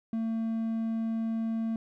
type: tone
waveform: triangle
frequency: 225 Hz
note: A3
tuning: 39 cents sharp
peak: -26 dBFS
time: 0.13-1.76 s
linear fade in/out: 2 ms
effects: none